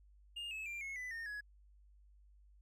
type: tone with pitch steps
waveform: triangle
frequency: 2825 / 2591 / 2376 / 2178 / 1997.6 / 1831.8 / 1679.8 Hz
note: F7 / E7 / D7 / C#7 / B6 / A#6 / G#6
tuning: +19 / -30 / +20 / -31 / +19 / -31 / +19 cents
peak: -40 dBFS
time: 0.36-1.41 s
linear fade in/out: 10 ms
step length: 150 ms
effects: added 50 Hz sine -61 dBFS peak until 2.61 s